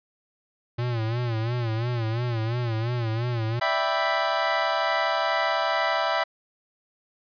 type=tone with vibrato; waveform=square; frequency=116.54 Hz; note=A#2; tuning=in tune; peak=-25 dBFS; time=0.78-3.6 s; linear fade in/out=10 ms; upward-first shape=sine; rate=2.9 Hz; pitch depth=100 cents each way
type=chord; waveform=25% pulse; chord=E minor seventh; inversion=third; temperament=equal; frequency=587.3 / 659.3 / 784 / 987.8 Hz; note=D5 / E5 / G5 / B5; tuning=0 / 0 / 0 / 0 cents; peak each=-27 / -22 / -25 / -24 dBFS; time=3.61-6.24 s; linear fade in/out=10 ms
effects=resampled to 11025 Hz

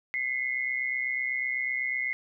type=tone pair together; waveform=sine; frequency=2025 / 2153 Hz; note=B6 / C7; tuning=+43 / +49 cents; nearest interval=minor second; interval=106 cents; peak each=-30 / -30 dBFS; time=0.14-2.13 s; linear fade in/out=0 ms; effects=none

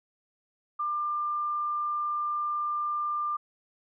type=tone; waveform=sine; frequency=1194 Hz; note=D6; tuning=28 cents sharp; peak=-27 dBFS; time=0.79-3.37 s; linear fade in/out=10 ms; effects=none

